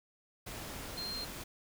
sine tone in noise, 4186 Hz, C8, in tune, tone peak -38 dBFS, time 0.97-1.25 s, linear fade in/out 10 ms, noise pink, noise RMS -44 dBFS, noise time 0.46-1.44 s, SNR +3 dB, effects none

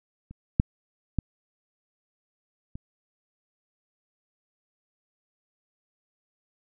clicks, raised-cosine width 5 ms, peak -30 / -6 / -12 / -25 dBFS, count 4, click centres 0.31 / 0.599 / 1.187 / 2.755 s, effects none

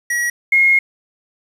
square / sine tone pair in turn, 1916 / 2151 Hz, A#6 / C7, +47 / +47 cents, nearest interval major second, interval 200 cents, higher second, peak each -17 / -9 dBFS, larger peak second, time 0.1-0.3 / 0.52-0.79 s, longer second, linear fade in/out 5 ms, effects resampled to 32000 Hz + 7-bit

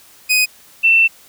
sawtooth / sine tone pair in turn, 2500 / 2683 Hz, D#7 / E7, +8 / +30 cents, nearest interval minor second, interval 122 cents, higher second, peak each -8 dBFS, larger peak neither, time 0.29-0.46 / 0.83-1.08 s, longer second, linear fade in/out 20 ms, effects white hiss -46 dBFS RMS until 1.28 s

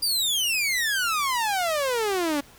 sawtooth exponential sweep, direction down, 4868 to 277.2 Hz, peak -19 dBFS, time 0.02-2.41 s, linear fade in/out 10 ms, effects pink hiss -51 dBFS RMS until 2.58 s

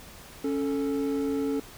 triangle tone pair together, 277.2 / 440 Hz, C#4 / A4, 0 / 0 cents, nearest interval minor sixth, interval 800 cents, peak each -25 / -28 dBFS, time 0.44-1.6 s, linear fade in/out 5 ms, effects pink hiss -47 dBFS RMS until 1.77 s

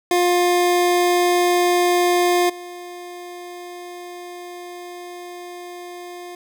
25% pulse tone with level steps, 353.6 Hz, F4, 22 cents sharp, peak -11 / -29 dBFS, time 0.11-6.35 s, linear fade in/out 2 ms, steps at 2.49 s, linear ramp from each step 10 ms, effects none

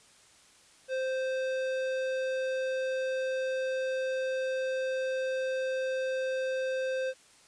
sine tone with tanh clipping, 522 Hz, C5, 4 cents flat, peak -31 dBFS, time 0.88-7.14 s, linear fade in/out 50 ms, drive 16 dB, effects white hiss -59 dBFS RMS until 7.47 s + resampled to 22050 Hz

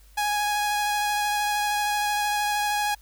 sawtooth tone with vibrato, 830.6 Hz, G#5, in tune, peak -19 dBFS, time 0.17-2.95 s, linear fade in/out 10 ms, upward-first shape sine, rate 13 Hz, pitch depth 12 cents each way, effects added 50 Hz sine -50 dBFS peak until 3.01 s + white hiss -59 dBFS RMS until 3.01 s

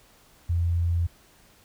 sine tone, 85.4 Hz, F2, 38 cents flat, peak -21 dBFS, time 0.49-1.07 s, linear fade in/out 10 ms, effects pink hiss -57 dBFS RMS until 1.64 s

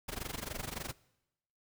pink noise with amplitude modulation, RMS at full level -37 dBFS, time 0.08-0.93 s, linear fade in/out 10 ms, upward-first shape sine, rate 23.5 Hz, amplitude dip 90%, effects noise-tail reverb RT60 0.9 s tail -22 dB re dry

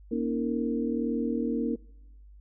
sine tone cluster, 237.3 / 279.1 / 318.5 / 459.8 Hz, A#3 / C#4 / D#4 / A#4, +31 / +12 / +41 / -24 cents, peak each -29 / -33 / -33 / -33 dBFS, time 0.11-1.76 s, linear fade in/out 10 ms, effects noise-tail reverb RT60 1.0 s tail -23 dB re dry + added 50 Hz sine -48 dBFS peak until 2.4 s

